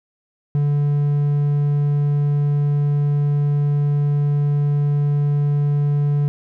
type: tone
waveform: triangle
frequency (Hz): 145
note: D3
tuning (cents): -22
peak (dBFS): -13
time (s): 0.55-6.28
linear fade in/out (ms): 0
effects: none